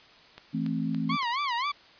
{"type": "click train", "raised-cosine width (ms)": 0.2, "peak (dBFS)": -25, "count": 4, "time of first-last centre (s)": [0.38, 1.23], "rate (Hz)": 3.53}
{"type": "chord", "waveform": "sine", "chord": "A minor", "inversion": "second", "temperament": "just", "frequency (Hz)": [165, 220, 264], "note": ["E3", "A3", "C4"], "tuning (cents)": [2, 0, 16], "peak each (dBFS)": -31, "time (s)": [0.53, 1.17], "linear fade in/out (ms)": 20}
{"type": "tone with vibrato", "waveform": "sawtooth", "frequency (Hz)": 1046, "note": "C6", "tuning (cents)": -1, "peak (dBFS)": -23, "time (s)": [1.09, 1.72], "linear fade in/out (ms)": 10, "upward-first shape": "sine", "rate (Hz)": 3.8, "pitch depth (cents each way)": 200}
{"effects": ["white hiss -54 dBFS RMS until 1.99 s", "resampled to 11025 Hz"]}